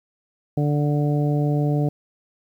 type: harmonic tone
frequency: 146.83 Hz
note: D3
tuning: in tune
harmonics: 1 / 2 / 3 / 4 / 5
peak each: -19 / -25 / -29 / -31 / -33 dBFS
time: 0.57-1.89 s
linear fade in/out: 5 ms
effects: 9-bit